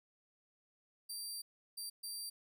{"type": "tone bursts at uneven times", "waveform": "20% pulse", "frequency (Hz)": 4699, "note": "D8", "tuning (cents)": 0, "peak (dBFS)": -36, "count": 3, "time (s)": [[1.09, 1.42], [1.77, 1.9], [2.03, 2.3]], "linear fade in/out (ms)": 10, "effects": []}